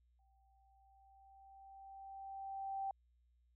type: tone with exponential growth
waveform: sine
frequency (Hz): 780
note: G5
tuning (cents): -9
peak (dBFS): -37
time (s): 0.19-2.91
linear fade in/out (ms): 2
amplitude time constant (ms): 590
effects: added 60 Hz sine -70 dBFS peak until 3.55 s